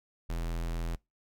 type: tone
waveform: square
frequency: 41.85 Hz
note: E1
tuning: 27 cents sharp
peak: -32 dBFS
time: 0.29-0.96 s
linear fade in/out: 10 ms
effects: noise-tail reverb RT60 0.2 s tail -24 dB re dry